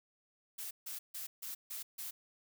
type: noise bursts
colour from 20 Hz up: blue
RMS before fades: -43 dBFS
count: 6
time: 0.58-2.11 s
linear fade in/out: 10 ms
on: 130 ms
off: 150 ms
effects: none